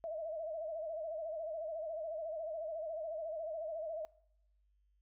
sine tone with vibrato, 640 Hz, D#5, 49 cents sharp, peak -38 dBFS, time 0.04-4.05 s, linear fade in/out 0 ms, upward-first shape sine, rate 14 Hz, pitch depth 89 cents each way, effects noise-tail reverb RT60 0.8 s tail -23 dB re dry + added 50 Hz sine -70 dBFS peak until 5.01 s

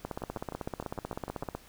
two click trains, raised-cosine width 1 ms, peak -24 / -20 dBFS, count 9 / 25, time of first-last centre 0.22-1.432 / 0.05-1.55 s, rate 6.6 / 16 Hz, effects pink hiss -56 dBFS RMS until 1.68 s

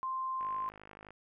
sine tone, 1046.5 Hz, C6, in tune, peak -33 dBFS, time 0.03-0.69 s, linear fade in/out 0 ms
click train, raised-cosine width 0.5 ms, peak -35 dBFS, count 37, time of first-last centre 0.41-1.106 s, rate 51.7 Hz
effects none

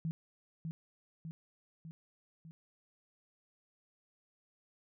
sine tone with echo, 161.9 Hz, E3, 31 cents flat, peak -33 dBFS, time 0.05-0.11 s, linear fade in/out 0 ms, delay 600 ms, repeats 4, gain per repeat -4 dB, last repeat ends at 2.51 s, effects none

